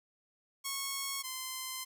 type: tone pair in turn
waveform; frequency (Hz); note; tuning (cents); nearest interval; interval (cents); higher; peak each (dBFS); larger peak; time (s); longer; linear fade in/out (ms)
5% pulse; 1098 / 1036.4; C#6 / C6; -17 / -17; minor second; 100; first; -23 / -26; first; 0.64-1.23 / 1.23-1.85; second; 20
effects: none